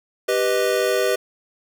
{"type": "chord", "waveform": "square", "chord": "G augmented", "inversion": "none", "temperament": "equal", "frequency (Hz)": [392, 493.9, 622.3], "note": ["G4", "B4", "D#5"], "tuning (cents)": [0, 0, 0], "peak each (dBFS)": [-23, -22, -24], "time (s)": [0.28, 1.16], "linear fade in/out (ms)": 10, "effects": []}